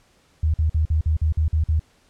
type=tone bursts; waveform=sine; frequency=78.2 Hz; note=D#2; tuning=9 cents sharp; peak=-16 dBFS; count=9; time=0.43-1.796 s; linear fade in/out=5 ms; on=110 ms; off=47 ms; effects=pink hiss -59 dBFS RMS until 2.09 s + low-pass 9000 Hz 12 dB/octave